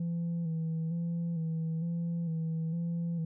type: tone with vibrato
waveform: sine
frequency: 165.7 Hz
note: E3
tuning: 9 cents sharp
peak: -28 dBFS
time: 0-3.25 s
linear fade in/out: 5 ms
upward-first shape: square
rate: 1.1 Hz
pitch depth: 39 cents each way
effects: tanh soft clip ceiling -29 dBFS

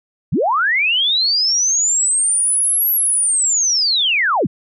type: linear two-way sweep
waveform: sine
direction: up then down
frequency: 94.6 to 11750 to 94.6 Hz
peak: -13 dBFS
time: 0.32-4.47 s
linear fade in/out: 10 ms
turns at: 2.91 s
effects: none

